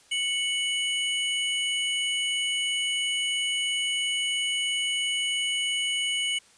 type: tone pair together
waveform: square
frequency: 2217 / 2960 Hz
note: C#7 / F#7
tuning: 0 / 0 cents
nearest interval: perfect fourth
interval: 500 cents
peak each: -31 / -27 dBFS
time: 0.11-6.39 s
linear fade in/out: 10 ms
effects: white hiss -57 dBFS RMS until 6.57 s + resampled to 22050 Hz